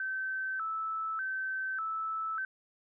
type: tone with vibrato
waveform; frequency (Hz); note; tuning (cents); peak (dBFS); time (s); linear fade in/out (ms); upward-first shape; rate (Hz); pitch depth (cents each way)
sine; 1422; F6; +31; -32; 0-2.45; 2; square; 0.84; 140
effects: none